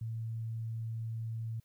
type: tone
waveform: sine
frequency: 113.1 Hz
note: A2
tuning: 48 cents sharp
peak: -35 dBFS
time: 0.01-1.6 s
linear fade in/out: 5 ms
effects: white hiss -75 dBFS RMS until 1.64 s